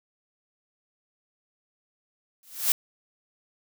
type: noise with exponential growth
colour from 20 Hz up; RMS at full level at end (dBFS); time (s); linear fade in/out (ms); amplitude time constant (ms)
blue; -18; 2.43-2.72; 1; 61
effects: none